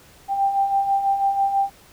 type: beating tone pair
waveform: sine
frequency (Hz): 784 / 790.1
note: G5 / G5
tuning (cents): 0 / +13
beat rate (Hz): 6.1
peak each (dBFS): -26 / -18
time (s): 0.28-1.7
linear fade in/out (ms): 50
effects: pink hiss -50 dBFS RMS until 1.92 s